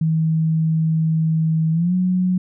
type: tone with pitch glide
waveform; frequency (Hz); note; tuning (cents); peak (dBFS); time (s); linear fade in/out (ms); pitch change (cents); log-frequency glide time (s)
sine; 160.1 to 182.85; D#3 to F#3; +50 to -20; -15; 0.01-2.38; 5; +230; 1.72-1.94
effects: none